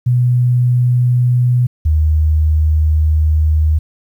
sine tone pair in turn, 123.5 / 77.46 Hz, B2 / D#2, 0 / -7 cents, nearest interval minor sixth, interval 807 cents, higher first, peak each -9 dBFS, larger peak neither, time 0.06-1.67 / 1.85-3.79 s, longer second, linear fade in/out 10 ms, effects 8-bit

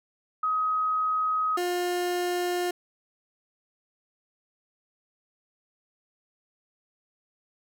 sine / 30% pulse tone pair in turn, 1263 / 355.3 Hz, D#6 / F4, +26 / +30 cents, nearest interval octave + minor seventh, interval 2196 cents, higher first, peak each -23 dBFS, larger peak neither, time 0.43-1.57 / 1.57-2.71 s, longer neither, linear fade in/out 5 ms, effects none

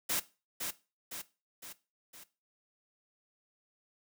white noise with echo, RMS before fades -32 dBFS, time 0.09-0.2 s, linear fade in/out 10 ms, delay 510 ms, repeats 4, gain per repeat -5 dB, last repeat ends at 2.24 s, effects noise-tail reverb RT60 0.3 s tail -17 dB re dry + high-pass 100 Hz 12 dB/octave

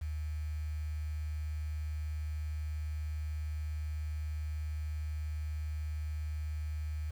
sine tone with quantisation, 76.4 Hz, D#2, 31 cents flat, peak -34 dBFS, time 0.01-7.11 s, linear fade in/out 10 ms, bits 9, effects none

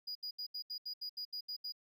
triangle tone bursts, 4900 Hz, D#8, 27 cents flat, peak -38 dBFS, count 11, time 0.07-1.723 s, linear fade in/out 10 ms, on 83 ms, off 74 ms, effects none

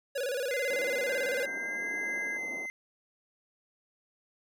square tone with vibrato, 523 Hz, C5, 1 cent flat, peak -31 dBFS, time 0.15-1.46 s, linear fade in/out 10 ms, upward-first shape square, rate 18 Hz, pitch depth 110 cents each way
triangle tone with tremolo, 2066 Hz, C7, 22 cents flat, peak -30 dBFS, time 0.51-2.7 s, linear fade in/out 0 ms, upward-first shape triangle, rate 0.77 Hz, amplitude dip 40%
pink band-pass noise, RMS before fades -46 dBFS, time 0.7-2.66 s, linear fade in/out 2 ms, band 250 to 810 Hz, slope 24 dB/octave
sine tone with pitch glide, 1568 to 1642.2 Hz, G6 to G#6, 0 to -20 cents, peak -37 dBFS, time 1.07-2.38 s, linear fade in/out 20 ms, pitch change +80 cents, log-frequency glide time 1.35-1.9 s
effects none

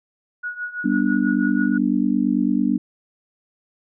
sine tone with tremolo, 1458 Hz, F#6, 26 cents flat, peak -23 dBFS, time 0.43-1.78 s, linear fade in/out 10 ms, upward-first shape triangle, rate 6.1 Hz, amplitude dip 85%
sine chord, G major, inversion none, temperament just, 196 / 245 / 294 Hz, G3 / B3 / D4, 0 / -14 / +2 cents, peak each -22 / -20 / -21 dBFS, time 0.84-2.78 s, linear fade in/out 10 ms
effects none

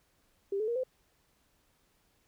sine tone with pitch steps, 396.1 / 432 / 471 / 513.7 Hz, G4 / A4 / A#4 / C5, +18 / -32 / +18 / -32 cents, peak -29 dBFS, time 0.52-0.836 s, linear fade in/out 5 ms, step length 79 ms, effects pink hiss -71 dBFS RMS until 2.27 s

